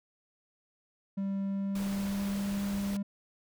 triangle tone with pitch glide, 196 to 199.89 Hz, G3 to G3, 0 to +34 cents, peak -28 dBFS, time 1.17-3.03 s, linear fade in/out 10 ms, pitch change +34 cents, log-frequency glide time 1.41-2.54 s
pink noise, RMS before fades -43 dBFS, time 1.75-2.97 s, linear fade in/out 5 ms
effects none

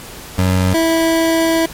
25% pulse tone pair in turn, 92.6 / 327.6 Hz, F#2 / E4, +2 / -11 cents, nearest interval octave + minor seventh, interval 2187 cents, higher second, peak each -8 dBFS, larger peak neither, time 0.38-0.74 / 0.74-1.66 s, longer second, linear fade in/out 5 ms, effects pink hiss -33 dBFS RMS until 1.73 s + MP3 64 kbps

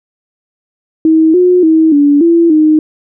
sine tone with pitch steps, 319.2 / 360.9 / 319.5 / 287.9 / 336.7 / 309.2 Hz, D#4 / F#4 / D#4 / D4 / E4 / D#4, +44 / -43 / +46 / -34 / +37 / -11 cents, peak -4 dBFS, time 1.05-2.79 s, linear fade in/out 2 ms, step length 290 ms, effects none

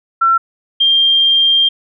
sine tone pair in turn, 1351 / 3191 Hz, E6 / G7, +42 / +30 cents, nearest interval octave + minor third, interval 1488 cents, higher second, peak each -8 dBFS, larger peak neither, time 0.21-0.38 / 0.8-1.69 s, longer second, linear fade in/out 10 ms, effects none

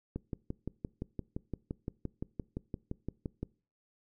click train, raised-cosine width 3 ms, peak -23 dBFS, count 20, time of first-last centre 0.16-3.43 s, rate 5.81 Hz, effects noise-tail reverb RT60 0.4 s tail -23 dB re dry

